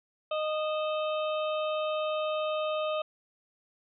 harmonic tone with a mistuned harmonic, 617 Hz, D#5, 15 cents flat, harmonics 1 / 2 / 4 / 5 / 6, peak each -29 / -35 / -41 / -43 / -45 dBFS, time 0.31-3.02 s, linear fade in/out 5 ms, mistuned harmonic 4, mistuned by +98 cents, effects none

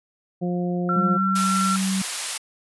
harmonic tone, 177.2 Hz, F3, 25 cents sharp, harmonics 1 / 2 / 3 / 4, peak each -23 / -29 / -33 / -35 dBFS, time 0.41-1.18 s, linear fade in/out 20 ms
sine tone, 1355 Hz, E6, 47 cents sharp, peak -21 dBFS, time 0.89-1.76 s, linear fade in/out 2 ms
sine tone with pitch glide, 192.9 to 190.79 Hz, G3 to G3, -28 to -47 cents, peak -21 dBFS, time 0.96-2.02 s, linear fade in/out 5 ms, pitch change -19 cents, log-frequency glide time 1.12-1.27 s
white high-pass noise, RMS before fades -27 dBFS, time 1.35-2.38 s, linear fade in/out 10 ms, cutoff 800 Hz, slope 12 dB/octave
effects resampled to 24000 Hz

